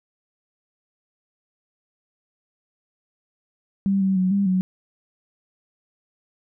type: tone with pitch steps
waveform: sine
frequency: 196.1 / 191.7 / 185.2 / 199.2 / 185.6 Hz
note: G3 / G3 / F#3 / G3 / F#3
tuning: +1 / -38 / +2 / +28 / +6 cents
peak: -17 dBFS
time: 3.86-4.61 s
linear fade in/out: 0 ms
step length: 150 ms
effects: none